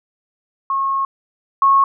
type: tone pair in turn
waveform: sine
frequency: 1088 / 1094.9 Hz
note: C#6 / C#6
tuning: -33 / -22 cents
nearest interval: unison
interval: 11 cents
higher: second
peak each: -16 / -9 dBFS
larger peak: second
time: 0.7-1.05 / 1.62-1.84 s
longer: first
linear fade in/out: 2 ms
effects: none